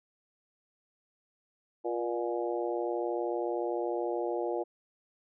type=harmonic tone with a mistuned harmonic; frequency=119.6 Hz; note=A#2; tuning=45 cents sharp; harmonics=3 / 4 / 5 / 6 / 7; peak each=-33 / -35 / -37 / -39 / -40 dBFS; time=1.84-4.64 s; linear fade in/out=20 ms; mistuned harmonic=3; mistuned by=-36 cents; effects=none